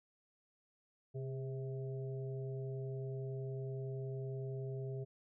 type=harmonic tone with a mistuned harmonic; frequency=130.9 Hz; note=C3; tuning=1 cent sharp; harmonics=1 / 3 / 4 / 5; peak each=-40 / -45 / -59 / -54 dBFS; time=1.14-5.05 s; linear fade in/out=20 ms; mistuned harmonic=3; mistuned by=+47 cents; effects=none